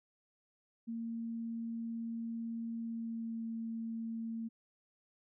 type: tone with pitch glide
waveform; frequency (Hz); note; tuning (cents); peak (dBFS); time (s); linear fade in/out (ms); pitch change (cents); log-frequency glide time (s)
sine; 229.5 to 227; A#3 to A#3; -27 to -46; -37; 0.87-4.49; 20; -19; 2.79-3.46
effects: none